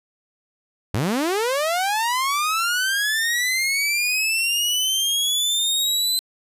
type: linear sweep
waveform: sawtooth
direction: up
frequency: 87.31 to 4060 Hz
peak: -16 dBFS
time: 0.94-6.19 s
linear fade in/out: 0 ms
effects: resampled to 32000 Hz